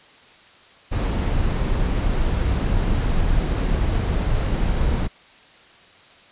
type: noise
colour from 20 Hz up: brown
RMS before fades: -20 dBFS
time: 0.91-5.08 s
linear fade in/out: 20 ms
effects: white hiss -49 dBFS RMS until 6.31 s + resampled to 8000 Hz